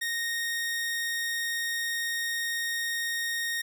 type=tone; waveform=sawtooth; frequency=1858 Hz; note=A#6; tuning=6 cents flat; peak=-25 dBFS; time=0.01-3.62 s; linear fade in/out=10 ms; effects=none